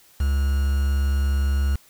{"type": "tone with quantisation", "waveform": "triangle", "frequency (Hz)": 69.3, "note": "C#2", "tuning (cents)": 0, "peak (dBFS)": -16, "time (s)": [0.2, 1.76], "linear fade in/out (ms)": 5, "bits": 6, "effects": ["white hiss -54 dBFS RMS until 1.89 s"]}